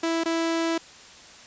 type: tone with dropouts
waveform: sawtooth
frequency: 330 Hz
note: E4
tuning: 2 cents sharp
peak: -19 dBFS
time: 0.03-0.78 s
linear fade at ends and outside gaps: 5 ms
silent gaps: 0.237-0.257 s
effects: white hiss -47 dBFS RMS until 1.46 s + resampled to 16000 Hz